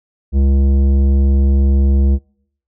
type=tone with tanh clipping; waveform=sine; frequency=68.4 Hz; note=C#2; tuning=23 cents flat; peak=-11 dBFS; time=0.32-2.19 s; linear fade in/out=50 ms; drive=12 dB; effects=noise-tail reverb RT60 0.7 s tail -26 dB re dry